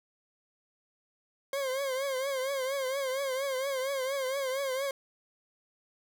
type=tone with vibrato; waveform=40% pulse; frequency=536 Hz; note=C5; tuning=42 cents sharp; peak=-29 dBFS; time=1.53-4.91 s; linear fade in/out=2 ms; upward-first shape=triangle; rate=4.3 Hz; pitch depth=99 cents each way; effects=none